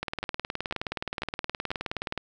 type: two click trains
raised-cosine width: 0.3 ms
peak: -16 / -14 dBFS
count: 4 / 42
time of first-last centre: 0.23-1.715 / 0.03-2.177 s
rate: 2.02 / 19.1 Hz
effects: none